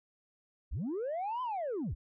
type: linear two-way sweep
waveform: sine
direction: up then down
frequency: 34.15 to 1034 to 34.15 Hz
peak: -31 dBFS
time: 0.71-1.95 s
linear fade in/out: 20 ms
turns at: 1.42 s
effects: tanh soft clip ceiling -31 dBFS